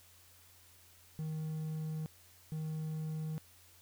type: tone bursts at uneven times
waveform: triangle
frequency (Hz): 156.7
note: D#3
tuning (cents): +13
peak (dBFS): -34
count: 2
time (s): 1.19-2.06 / 2.52-3.38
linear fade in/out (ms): 0
effects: added 88 Hz sine -66 dBFS peak until 3.81 s + white hiss -62 dBFS RMS until 3.81 s